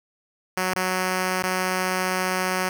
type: tone with dropouts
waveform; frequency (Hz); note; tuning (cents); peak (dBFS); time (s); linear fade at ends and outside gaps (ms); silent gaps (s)
5% pulse; 185; F#3; 0; -11; 0.57-2.69; 2; 0.737-0.76 / 1.425-1.435
effects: none